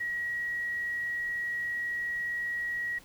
sine tone, 1909 Hz, A#6, 41 cents sharp, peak -30 dBFS, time 0-2.99 s, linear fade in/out 10 ms, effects pink hiss -55 dBFS RMS until 3.04 s

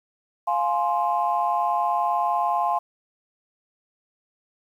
sine chord, F minor, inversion none, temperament just, 698.5 / 838.1 / 1047.7 Hz, F5 / Ab5 / C6, 0 / +16 / +2 cents, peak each -24 dBFS, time 0.47-2.79 s, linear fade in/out 10 ms, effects tanh soft clip ceiling -11 dBFS + 9-bit

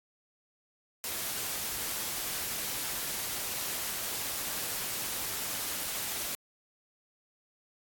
white noise, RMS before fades -35 dBFS, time 1.04-6.35 s, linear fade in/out 0 ms, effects AAC 64 kbps

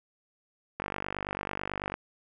click train, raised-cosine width 0.5 ms, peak -17 dBFS, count 57, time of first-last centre 0.8-1.941 s, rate 49.1 Hz, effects none

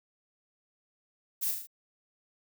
violet noise with echo, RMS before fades -31 dBFS, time 1.41-1.52 s, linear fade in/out 20 ms, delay 38 ms, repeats 4, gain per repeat -4 dB, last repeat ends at 1.672 s, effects none

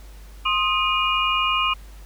sine tone cluster, 1058 / 1250 / 2449 / 2859 Hz, C6 / D#6 / D#7 / F7, +19 / +8 / -28 / +40 cents, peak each -24 dBFS, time 0.45-1.74 s, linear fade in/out 10 ms, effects added 50 Hz sine -39 dBFS peak until 2.05 s + pink hiss -51 dBFS RMS until 2.05 s

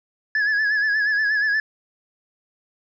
triangle tone with vibrato, 1701 Hz, G#6, 41 cents sharp, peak -16 dBFS, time 0.35-1.6 s, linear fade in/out 2 ms, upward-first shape sine, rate 8.4 Hz, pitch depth 59 cents each way, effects resampled to 16000 Hz

